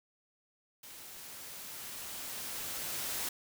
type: noise with level ramp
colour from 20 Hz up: white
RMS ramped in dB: -50 to -36 dBFS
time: 0.83-3.29 s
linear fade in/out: 5 ms
effects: none

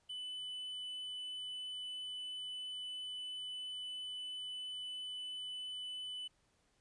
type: tone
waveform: triangle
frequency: 2999 Hz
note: F#7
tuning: 23 cents sharp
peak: -40 dBFS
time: 0.09-6.28 s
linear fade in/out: 10 ms
effects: pink hiss -75 dBFS RMS until 6.8 s + resampled to 22050 Hz

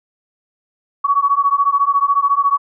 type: beating tone pair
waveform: sine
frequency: 1119 / 1133 Hz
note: C#6 / C#6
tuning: +16 / +37 cents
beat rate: 14 Hz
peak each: -15 dBFS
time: 1.04-2.58 s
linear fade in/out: 10 ms
effects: none

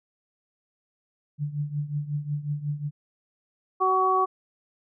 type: tone with tremolo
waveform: sine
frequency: 146.83 Hz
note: D3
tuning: in tune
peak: -23 dBFS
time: 1.38-2.91 s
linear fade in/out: 50 ms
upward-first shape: triangle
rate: 5.5 Hz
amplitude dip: 85%
type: harmonic tone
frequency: 375.6 Hz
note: F#4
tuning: 26 cents sharp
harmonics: 1 / 2 / 3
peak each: -26 / -26 / -21 dBFS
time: 3.8-4.26 s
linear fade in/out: 20 ms
effects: none

